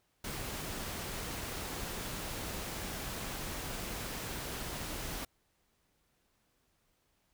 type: noise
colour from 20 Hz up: pink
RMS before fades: -40 dBFS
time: 0.24-5.25 s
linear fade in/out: 5 ms
effects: pink hiss -75 dBFS RMS until 7.33 s